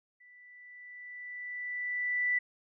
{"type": "tone with level ramp", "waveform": "sine", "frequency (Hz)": 1975.5, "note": "B6", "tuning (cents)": 0, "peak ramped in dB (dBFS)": [-55, -25], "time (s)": [0.2, 2.39], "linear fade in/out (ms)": 10, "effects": []}